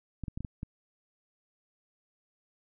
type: clicks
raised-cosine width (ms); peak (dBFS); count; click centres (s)
5; -24; 6; 0.237 / 0.282 / 0.375 / 0.406 / 0.448 / 0.631
effects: none